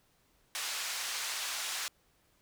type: band-pass noise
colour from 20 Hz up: white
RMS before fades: -37 dBFS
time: 0.55-1.88 s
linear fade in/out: 0 ms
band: 920 to 6900 Hz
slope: 12 dB/octave
effects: pink hiss -70 dBFS RMS until 2.41 s